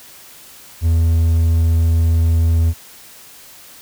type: tone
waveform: triangle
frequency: 82.41 Hz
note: E2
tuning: in tune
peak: -9 dBFS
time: 0.81-2.74 s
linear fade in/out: 50 ms
effects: white hiss -41 dBFS RMS until 3.81 s